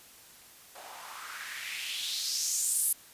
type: noise with band-pass filter sweep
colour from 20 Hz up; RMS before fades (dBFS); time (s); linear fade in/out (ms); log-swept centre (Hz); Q
blue; -34; 0.75-2.93; 5; 650 to 11000; 3.3
effects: white hiss -54 dBFS RMS until 3.13 s + resampled to 32000 Hz